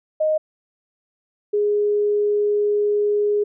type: tone pair in turn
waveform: sine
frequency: 621 / 414.5 Hz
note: D#5 / G#4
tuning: -3 / -3 cents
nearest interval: perfect fifth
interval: 700 cents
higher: first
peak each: -16 dBFS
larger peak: neither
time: 0.2-0.38 / 1.53-3.44 s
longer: second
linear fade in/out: 10 ms
effects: none